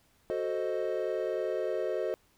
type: chord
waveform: triangle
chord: F# diminished seventh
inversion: none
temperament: equal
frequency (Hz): 370 / 440 / 523.3 / 622.3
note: F#4 / A4 / C5 / Eb5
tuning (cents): 0 / 0 / 0 / 0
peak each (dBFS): -33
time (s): 0.3-2.14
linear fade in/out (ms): 0
effects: pink hiss -67 dBFS RMS until 2.37 s